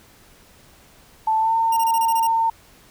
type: tone with pitch glide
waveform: sine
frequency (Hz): 880 to 906.8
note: A5 to A#5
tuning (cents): 0 to -48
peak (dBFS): -16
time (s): 1.27-2.5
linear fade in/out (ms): 5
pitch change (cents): +52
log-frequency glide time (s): 1.39-1.54
type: tone bursts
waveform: 5% pulse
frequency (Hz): 2815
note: F7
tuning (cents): +13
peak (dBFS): -18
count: 8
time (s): 1.72-2.271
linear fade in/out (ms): 5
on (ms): 47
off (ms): 25
effects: pink hiss -51 dBFS RMS until 2.9 s